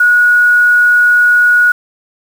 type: tone with quantisation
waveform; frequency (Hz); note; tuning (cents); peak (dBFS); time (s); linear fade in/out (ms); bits
sine; 1456; F#6; -28; -5; 0-1.72; 5; 5
effects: none